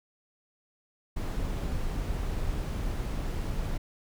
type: noise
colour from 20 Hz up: brown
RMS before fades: -31 dBFS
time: 1.16-3.78 s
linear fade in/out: 10 ms
effects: none